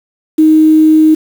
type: tone with quantisation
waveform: sine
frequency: 312.6 Hz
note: D#4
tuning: 8 cents sharp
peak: -3 dBFS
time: 0.38-1.15 s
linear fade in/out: 10 ms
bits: 5
effects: none